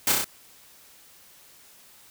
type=noise with echo; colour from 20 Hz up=white; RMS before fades=-22 dBFS; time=0.07-0.12 s; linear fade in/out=2 ms; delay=31 ms; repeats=4; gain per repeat=-2 dB; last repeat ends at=0.244 s; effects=white hiss -53 dBFS RMS until 2.1 s